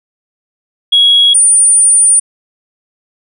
sine tone pair in turn, 3322 / 9304 Hz, G#7 / D9, 0 / -17 cents, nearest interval octave + tritone, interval 1783 cents, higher second, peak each -3 dBFS, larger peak neither, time 0.92-1.34 / 1.34-2.2 s, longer second, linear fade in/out 10 ms, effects tanh soft clip ceiling 0 dBFS

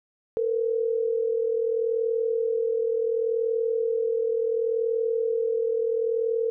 sine tone pair together, 452 / 492.7 Hz, A4 / B4, +47 / -4 cents, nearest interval minor second, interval 149 cents, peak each -23 / -29 dBFS, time 0.37-6.5 s, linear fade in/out 0 ms, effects none

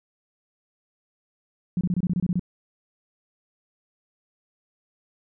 sine tone bursts, 178.5 Hz, F3, 38 cents sharp, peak -20 dBFS, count 10, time 1.77-2.395 s, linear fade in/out 2 ms, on 40 ms, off 25 ms, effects none

